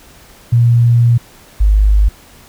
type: tone pair in turn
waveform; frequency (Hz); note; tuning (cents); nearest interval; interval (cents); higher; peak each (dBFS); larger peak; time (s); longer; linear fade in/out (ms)
sine; 118.6 / 51.36; A#2 / G#1; +30 / -19; octave + major second; 1449; first; -6; neither; 0.52-1.18 / 1.6-2.09; first; 10
effects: pink hiss -42 dBFS RMS until 2.48 s